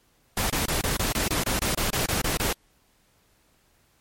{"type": "noise bursts", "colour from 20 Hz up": "pink", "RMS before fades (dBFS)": -25, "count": 14, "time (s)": [0.37, 2.528], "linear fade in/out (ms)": 2, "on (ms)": 130, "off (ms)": 26, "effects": ["pink hiss -64 dBFS RMS until 4 s", "MP3 64 kbps"]}